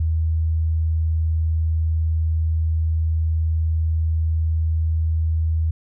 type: tone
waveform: sine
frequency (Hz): 80.2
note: E2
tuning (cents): -47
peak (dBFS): -17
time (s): 0-5.71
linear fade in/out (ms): 5
effects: none